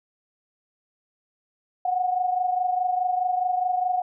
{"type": "tone pair together", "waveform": "sine", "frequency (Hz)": [727.2, 752], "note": ["F#5", "F#5"], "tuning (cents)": [-30, 28], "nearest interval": "minor second", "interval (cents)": 58, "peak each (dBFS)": [-22, -28], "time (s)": [1.85, 4.02], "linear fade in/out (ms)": 5, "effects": []}